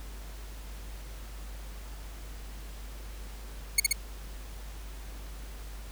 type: tone with echo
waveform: 10% pulse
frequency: 2200 Hz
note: C#7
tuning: 14 cents flat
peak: -9 dBFS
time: 3.78-3.8 s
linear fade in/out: 5 ms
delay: 64 ms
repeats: 2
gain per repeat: -2 dB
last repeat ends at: 3.928 s
effects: added 50 Hz sine -40 dBFS peak until 5.91 s + pink hiss -50 dBFS RMS until 5.91 s